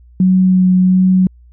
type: tone with vibrato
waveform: sine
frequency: 185 Hz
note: F#3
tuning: in tune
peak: -7 dBFS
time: 0.2-1.27 s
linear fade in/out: 2 ms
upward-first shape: sine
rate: 1.4 Hz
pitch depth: 11 cents each way
effects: added 60 Hz sine -40 dBFS peak until 1.52 s